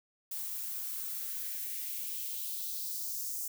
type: noise with high-pass filter sweep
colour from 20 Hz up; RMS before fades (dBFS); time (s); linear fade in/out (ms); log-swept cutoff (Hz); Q
violet; -38; 0.31-3.48; 5; 710 to 6700; 2.2
effects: none